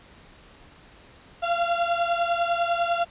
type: beating tone pair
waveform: 35% pulse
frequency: 684 / 694 Hz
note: F5 / F5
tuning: -36 / -11 cents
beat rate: 10 Hz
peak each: -22 / -25 dBFS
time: 1.42-3.05 s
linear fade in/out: 20 ms
effects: pink hiss -51 dBFS RMS until 3.1 s + resampled to 8000 Hz